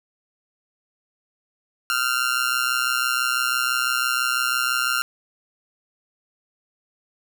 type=tone with amplitude modulation; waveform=sawtooth; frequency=1391 Hz; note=F6; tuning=7 cents flat; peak=-13 dBFS; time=1.9-5.02 s; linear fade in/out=0 ms; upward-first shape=sine; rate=126 Hz; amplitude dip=80%; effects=none